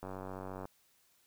click train, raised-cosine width 1 ms, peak -29 dBFS, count 60, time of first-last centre 0.03-0.654 s, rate 94.5 Hz, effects white hiss -70 dBFS RMS until 1.26 s

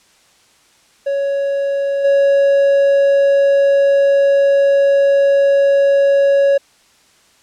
triangle tone with level steps, 557 Hz, C#5, 8 cents sharp, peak -13 / -7 dBFS, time 1.06-6.58 s, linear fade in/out 10 ms, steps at 2.04 s, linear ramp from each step 10 ms, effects white hiss -52 dBFS RMS until 7.42 s + low-pass 8000 Hz 12 dB/octave

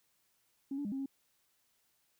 sine tone with pitch steps, 274.4 / 287.5 / 203.7 / 269.2 / 272.6 Hz, C#4 / D4 / G#3 / C4 / C#4, -17 / -37 / -33 / +49 / -29 cents, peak -34 dBFS, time 0.71-1.06 s, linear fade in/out 5 ms, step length 70 ms, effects tanh soft clip ceiling -30 dBFS + white hiss -75 dBFS RMS until 2.19 s

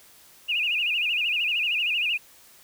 sine tone with vibrato, 2649 Hz, E7, 8 cents sharp, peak -22 dBFS, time 0.48-2.18 s, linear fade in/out 20 ms, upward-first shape sine, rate 13 Hz, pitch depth 160 cents each way, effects white hiss -53 dBFS RMS until 2.63 s

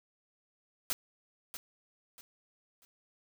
white noise with echo, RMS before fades -33 dBFS, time 0.9-0.93 s, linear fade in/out 0 ms, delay 640 ms, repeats 3, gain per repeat -10 dB, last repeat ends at 2.85 s, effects none

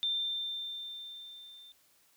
sine tone with level ramp, 3581 Hz, A7, 30 cents sharp, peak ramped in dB -28 to -51 dBFS, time 0.03-1.72 s, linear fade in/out 0 ms, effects white hiss -67 dBFS RMS until 2.16 s

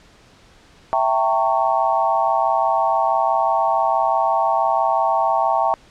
sine chord, E diminished seventh, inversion none, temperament equal with one note detuned, 659.3 / 784 / 910 / 1108.7 Hz, E5 / G5 / Bb5 / Db6, 0 / 0 / -42 / 0 cents, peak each -21 / -20 / -20 / -23 dBFS, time 0.93-5.74 s, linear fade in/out 0 ms, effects pink hiss -50 dBFS RMS until 5.9 s + low-pass 6000 Hz 12 dB/octave

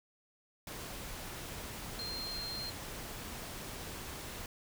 sine tone in noise, 4186 Hz, C8, in tune, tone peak -39 dBFS, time 1.99-2.7 s, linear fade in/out 2 ms, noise pink, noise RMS -44 dBFS, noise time 0.67-4.46 s, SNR +2 dB, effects none

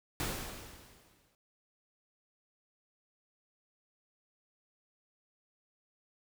pink noise with exponential decay, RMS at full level -34 dBFS, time 0.2-1.35 s, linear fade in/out 1 ms, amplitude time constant 250 ms, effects none

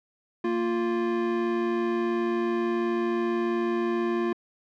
square tone pair together, 230.7 / 349.2 Hz, A#3 / F4, -18 / 0 cents, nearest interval perfect fifth, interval 718 cents, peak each -30 / -26 dBFS, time 0.44-4.33 s, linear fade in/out 5 ms, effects low-pass 2000 Hz 12 dB/octave

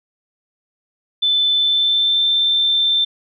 sine tone with pitch glide, 3520 to 3561 Hz, A7 to A7, 0 to +20 cents, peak -13 dBFS, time 1.22-3.05 s, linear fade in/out 10 ms, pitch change +20 cents, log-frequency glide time 1.55-2.25 s, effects none

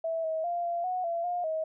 sine tone with pitch steps, 655 / 639 / 695 / 688 / 734 / 678 / 709 / 635 Hz, E5 / D#5 / F5 / F5 / F#5 / E5 / F5 / D#5, -11 / +46 / -9 / -26 / -14 / +49 / +26 / +35 cents, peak -28 dBFS, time 0.04-1.64 s, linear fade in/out 5 ms, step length 200 ms, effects none

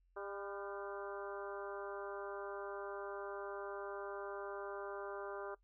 harmonic tone with a mistuned harmonic, 200 Hz, G3, 35 cents sharp, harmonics 2 / 3 / 4 / 5 / 6 / 7 / 8, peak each -46 / -49 / -53 / -53 / -51 / -54 / -56 dBFS, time 0.16-5.55 s, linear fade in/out 10 ms, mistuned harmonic 8, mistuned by -66 cents, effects noise-tail reverb RT60 0.1 s tail -20 dB re dry + added 44 Hz sine -70 dBFS peak until 5.63 s

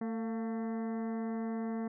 harmonic tone with a mistuned harmonic, 224.3 Hz, A3, 34 cents sharp, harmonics 1 / 2 / 3 / 4 / 5 / 6 / 7 / 8 / 9, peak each -34 / -42 / -46 / -51 / -53 / -58 / -60 / -58 / -60 dBFS, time 0.01-1.88 s, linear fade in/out 5 ms, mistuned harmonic 3, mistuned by +53 cents, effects none

